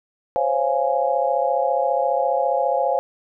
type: chord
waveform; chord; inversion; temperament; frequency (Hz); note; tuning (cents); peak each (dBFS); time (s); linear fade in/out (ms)
sine; Db major seventh; third; just; 519.7 / 554.4 / 693 / 831.5; C5 / Db5 / F5 / Ab5; -12 / 0 / -14 / +2; -23; 0.36-2.99; 0
effects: none